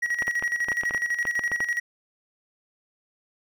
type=tone with tremolo; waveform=triangle; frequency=1909 Hz; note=A#6; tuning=41 cents sharp; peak=-20 dBFS; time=0.02-1.8 s; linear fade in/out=10 ms; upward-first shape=square; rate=12 Hz; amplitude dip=65%
type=clicks; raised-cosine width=0.5 ms; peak=-16 dBFS; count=12; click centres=0.222 / 0.28 / 0.425 / 0.685 / 0.718 / 0.835 / 0.909 / 0.947 / 1.253 / 1.393 / 1.517 / 1.605 s
effects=none